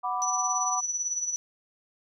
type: chord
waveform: sine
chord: B minor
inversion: second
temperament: equal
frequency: 740 / 987.8 / 1174.7 Hz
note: F#5 / B5 / D6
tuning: 0 / 0 / 0 cents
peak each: -31 dBFS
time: 0.03-0.81 s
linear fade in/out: 20 ms
type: tone with tremolo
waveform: sine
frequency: 5930 Hz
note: F#8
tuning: 3 cents sharp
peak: -25 dBFS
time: 0.22-1.36 s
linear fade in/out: 0 ms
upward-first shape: sine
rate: 18 Hz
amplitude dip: 60%
effects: none